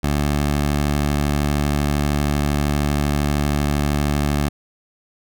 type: tone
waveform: 15% pulse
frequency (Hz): 72.8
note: D2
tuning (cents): -15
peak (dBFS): -11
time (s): 0.03-4.49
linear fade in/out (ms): 10
effects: none